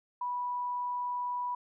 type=tone; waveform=sine; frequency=982 Hz; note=B5; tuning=10 cents flat; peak=-31 dBFS; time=0.21-1.55 s; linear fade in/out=5 ms; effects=none